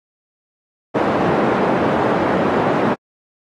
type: band-pass noise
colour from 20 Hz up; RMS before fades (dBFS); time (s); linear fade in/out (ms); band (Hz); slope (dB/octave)
pink; -17; 0.94-2.95; 20; 210 to 1000; 12
effects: high-pass 100 Hz 12 dB/octave + AAC 32 kbps